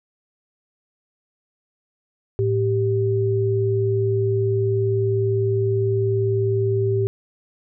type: tone pair together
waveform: sine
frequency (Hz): 110.1 / 391.1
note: A2 / G4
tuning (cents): +2 / -4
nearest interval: octave + minor seventh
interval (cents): 2194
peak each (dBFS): -20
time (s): 2.39-7.07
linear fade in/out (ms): 0
effects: none